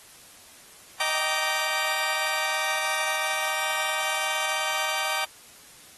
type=chord; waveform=15% pulse; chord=Eb major seventh; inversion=none; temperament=just; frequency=622.3 / 777.8 / 933.4 / 1166.7 Hz; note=Eb5 / G5 / Bb5 / D6; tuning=0 / -14 / +2 / -12 cents; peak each=-25 dBFS; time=1-5.25 s; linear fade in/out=5 ms; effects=white hiss -50 dBFS RMS until 5.97 s + AAC 32 kbps